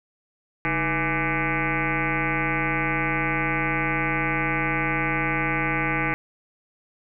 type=tone with frequency modulation; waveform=sine; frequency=1174 Hz; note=D6; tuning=1 cent flat; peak=-21 dBFS; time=0.65-6.14 s; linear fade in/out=0 ms; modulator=172 Hz; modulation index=6.8; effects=none